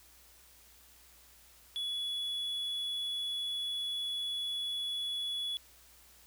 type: tone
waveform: triangle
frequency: 3396 Hz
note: G#7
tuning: 38 cents sharp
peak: -32 dBFS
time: 1.76-5.57 s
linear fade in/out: 0 ms
effects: added 60 Hz sine -66 dBFS peak until 6.26 s + white hiss -60 dBFS RMS until 6.26 s